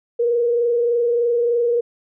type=tone with frequency modulation; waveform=sine; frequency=474.7 Hz; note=A#4; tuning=31 cents sharp; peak=-15 dBFS; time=0.19-1.81 s; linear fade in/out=10 ms; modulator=23.3 Hz; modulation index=0.44; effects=none